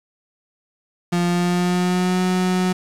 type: tone with pitch glide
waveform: 35% pulse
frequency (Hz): 174.61 to 183.4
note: F3 to F#3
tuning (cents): 0 to -15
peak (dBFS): -15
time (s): 1.12-2.73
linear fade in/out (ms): 10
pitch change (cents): +85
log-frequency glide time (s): 1.26-2.21
effects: low-pass 10000 Hz 12 dB/octave + 7-bit